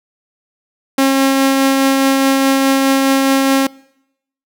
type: tone with tremolo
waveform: sawtooth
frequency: 270 Hz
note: C#4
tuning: 45 cents flat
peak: -5 dBFS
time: 0.98-3.67 s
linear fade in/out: 5 ms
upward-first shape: triangle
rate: 4.8 Hz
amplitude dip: 25%
effects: noise-tail reverb RT60 0.8 s tail -24 dB re dry